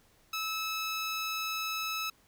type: tone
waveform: 15% pulse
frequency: 1300 Hz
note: E6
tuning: 24 cents flat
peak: -26 dBFS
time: 0.33-2.1 s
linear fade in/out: 5 ms
effects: pink hiss -65 dBFS RMS until 2.27 s